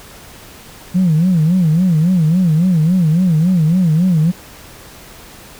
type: tone with vibrato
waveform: sine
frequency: 169.7 Hz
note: F3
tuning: 49 cents flat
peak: -8 dBFS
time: 0.94-4.32 s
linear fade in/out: 20 ms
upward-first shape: sine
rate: 3.6 Hz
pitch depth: 180 cents each way
effects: tanh soft clip ceiling -6 dBFS + pink hiss -38 dBFS RMS until 5.59 s